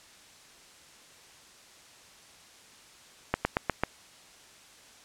slowing click train, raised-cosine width 0.5 ms, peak -9 dBFS, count 5, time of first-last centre 3.34-3.836 s, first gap 110 ms, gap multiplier 1.08, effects white hiss -54 dBFS RMS until 5.04 s + low-pass 8000 Hz 12 dB/octave

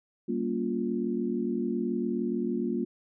sine chord, G half-diminished seventh, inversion none, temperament just, 196 / 235.2 / 282.2 / 352.8 Hz, G3 / Bb3 / Db4 / F4, 0 / +16 / +31 / +18 cents, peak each -34 / -30 / -36 / -32 dBFS, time 0.28-2.85 s, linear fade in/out 10 ms, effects none

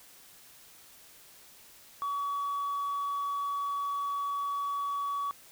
sine tone, 1133 Hz, C#6, 37 cents sharp, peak -28 dBFS, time 2.02-5.31 s, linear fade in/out 0 ms, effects tanh soft clip ceiling -28 dBFS + white hiss -55 dBFS RMS until 5.51 s

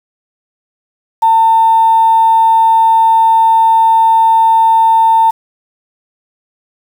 sine tone with quantisation, 900 Hz, A5, 39 cents sharp, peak -5 dBFS, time 1.22-5.31 s, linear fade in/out 10 ms, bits 5, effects none

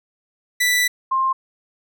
sawtooth / sine tone pair in turn, 1975.5 / 1057.7 Hz, B6 / C6, 0 / +18 cents, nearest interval major seventh, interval 1082 cents, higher first, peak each -12 / -16 dBFS, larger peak first, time 0.6-0.88 / 1.11-1.33 s, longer first, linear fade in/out 10 ms, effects none

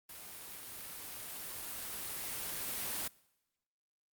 white noise with level ramp, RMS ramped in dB -49 to -37 dBFS, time 0.09-3.08 s, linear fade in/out 5 ms, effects noise-tail reverb RT60 0.9 s tail -23 dB re dry + Opus 32 kbps

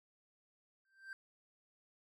triangle tone with exponential growth, 1568 Hz, G6, in tune, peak -40 dBFS, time 0.85-1.13 s, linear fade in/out 1 ms, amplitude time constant 59 ms, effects none

